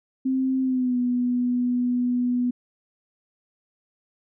sine tone with pitch glide, 262.3 to 246.2 Hz, C4 to B3, +4 to -5 cents, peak -20 dBFS, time 0.25-2.51 s, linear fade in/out 10 ms, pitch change -109 cents, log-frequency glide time 0.62-0.98 s, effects none

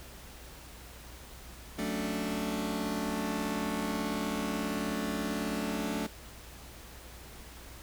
sawtooth chord, D major seventh, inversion first, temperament just, 183.54 / 220.2 / 275.3 / 293.7 Hz, F#3 / A3 / C#4 / D4, -14 / +2 / -12 / 0 cents, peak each -34 / -31 / -35 / -33 dBFS, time 1.78-6.07 s, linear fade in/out 10 ms, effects added 60 Hz sine -50 dBFS peak until 7.82 s + pink hiss -50 dBFS RMS until 7.82 s

